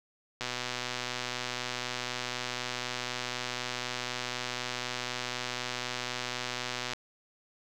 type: click train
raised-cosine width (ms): 0.2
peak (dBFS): -16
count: 810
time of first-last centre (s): 0.41-6.934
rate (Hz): 124
effects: none